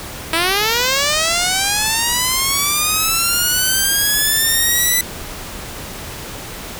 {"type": "linear sweep", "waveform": "5% pulse", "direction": "up", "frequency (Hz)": [319.4, 2000], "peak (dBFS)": -3, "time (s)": [0.33, 5.01], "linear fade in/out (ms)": 2, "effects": ["pink hiss -30 dBFS RMS until 6.79 s"]}